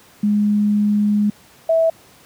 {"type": "tone pair in turn", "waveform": "sine", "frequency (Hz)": [207.7, 653.3], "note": ["G#3", "E5"], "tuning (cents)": [0, -16], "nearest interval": "octave + minor sixth", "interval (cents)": 1984, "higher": "second", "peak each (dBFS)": [-13, -12], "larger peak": "second", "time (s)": [[0.23, 1.3], [1.69, 1.9]], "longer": "first", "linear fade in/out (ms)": 5, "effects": ["pink hiss -48 dBFS RMS until 2.25 s", "high-pass 100 Hz 12 dB/octave"]}